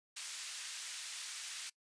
white band-pass noise, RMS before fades -45 dBFS, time 0.16-1.7 s, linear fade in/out 10 ms, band 1800 to 8300 Hz, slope 12 dB/octave, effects noise-tail reverb RT60 0.1 s tail -22 dB re dry + resampled to 22050 Hz

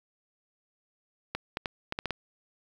clicks, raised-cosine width 0.3 ms, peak -15 dBFS, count 7, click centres 1.35 / 1.571 / 1.658 / 1.924 / 1.989 / 2.057 / 2.107 s, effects 8-bit

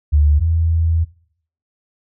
sine tone pair in turn, 74 / 82.19 Hz, D2 / E2, +14 / -5 cents, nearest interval major second, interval 181 cents, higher second, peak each -9 / -13 dBFS, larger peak first, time 0.12-0.4 / 0.4-1.05 s, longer second, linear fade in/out 20 ms, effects noise-tail reverb RT60 0.6 s tail -21 dB re dry

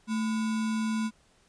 sine tone with sample-and-hold, 220 Hz, A3, in tune, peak -26 dBFS, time 0.07-1.11 s, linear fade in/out 50 ms, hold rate 1225 Hz, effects pink hiss -64 dBFS RMS until 1.48 s + resampled to 22050 Hz

